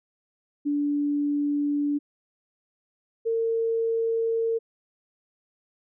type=tone pair in turn; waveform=sine; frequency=290 / 455.2 Hz; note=D4 / A#4; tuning=-22 / -41 cents; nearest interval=minor sixth; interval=781 cents; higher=second; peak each=-22 dBFS; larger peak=neither; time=0.65-1.99 / 3.25-4.59 s; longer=neither; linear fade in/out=20 ms; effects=none